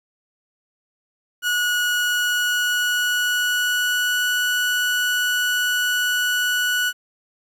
30% pulse tone with pitch glide, 1458 to 1474.1 Hz, F#6 to F#6, -26 to -7 cents, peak -16 dBFS, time 1.42-6.93 s, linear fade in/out 50 ms, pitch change +19 cents, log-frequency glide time 1.92-4.26 s, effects 9-bit

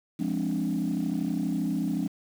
sine chord, D half-diminished seventh, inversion first, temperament equal, 174.61 / 207.7 / 261.6 / 293.7 Hz, F3 / Ab3 / C4 / D4, 0 / 0 / 0 / 0 cents, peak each -30 dBFS, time 0.19-2.08 s, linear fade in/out 10 ms, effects tanh soft clip ceiling -20 dBFS + 8-bit

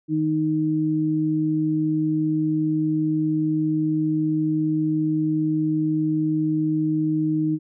sine tone pair together, 156.18 / 311.1 Hz, D#3 / D#4, +7 / 0 cents, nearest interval octave, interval 1193 cents, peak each -25 / -20 dBFS, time 0.08-7.59 s, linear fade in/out 50 ms, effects none

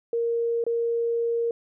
sine tone with dropouts, 466.2 Hz, A#4, in tune, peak -22 dBFS, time 0.13-1.51 s, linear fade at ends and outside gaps 2 ms, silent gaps 0.64-0.665 s, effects none

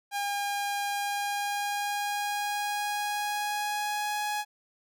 sawtooth tone with pitch glide, 809 to 836.1 Hz, G#5 to G#5, -46 to +11 cents, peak -25 dBFS, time 0.11-4.45 s, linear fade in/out 50 ms, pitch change +57 cents, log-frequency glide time 0.88-4.19 s, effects none

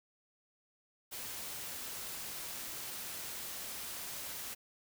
white noise, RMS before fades -43 dBFS, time 1.11-4.55 s, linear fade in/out 20 ms, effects none

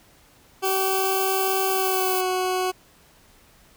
20% pulse tone with pitch glide, 382.8 to 369.3 Hz, G4 to F#4, -41 to -3 cents, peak -17 dBFS, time 0.62-2.72 s, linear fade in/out 20 ms, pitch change -62 cents, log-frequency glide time 1.7-2.28 s
violet noise, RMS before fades -28 dBFS, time 0.64-2.22 s, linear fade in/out 20 ms
effects pink hiss -55 dBFS RMS until 3.76 s

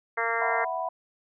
harmonic tone, 230 Hz, A#3, 23 cents flat, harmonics 2 / 3 / 4 / 5 / 6 / 7 / 8 / 9, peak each -33 / -33 / -33 / -33 / -33 / -33 / -33 / -33 dBFS, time 0.17-0.65 s, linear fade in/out 10 ms
sine chord, E suspended second, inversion none, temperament equal, 659.3 / 740 / 987.8 Hz, E5 / F#5 / B5, 0 / 0 / 0 cents, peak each -32 dBFS, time 0.41-0.89 s, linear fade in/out 5 ms
effects none

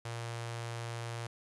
sawtooth tone with notch filter, 116.54 Hz, A#2, in tune, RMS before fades -40 dBFS, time 0.05-1.27 s, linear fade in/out 5 ms, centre 230 Hz, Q 0.6, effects resampled to 24000 Hz + 10-bit

